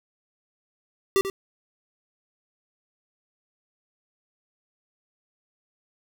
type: tone with echo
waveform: square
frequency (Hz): 390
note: G4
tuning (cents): -9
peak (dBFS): -18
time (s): 1.16-1.21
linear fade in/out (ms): 0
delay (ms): 89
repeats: 1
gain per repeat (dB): -10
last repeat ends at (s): 1.299
effects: none